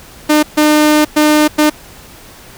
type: tone bursts at uneven times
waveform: sawtooth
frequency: 302.5 Hz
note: D#4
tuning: 49 cents flat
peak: -3 dBFS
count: 4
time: 0.29-0.43 / 0.57-1.05 / 1.16-1.48 / 1.58-1.7 s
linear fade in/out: 10 ms
effects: pink hiss -37 dBFS RMS until 2.57 s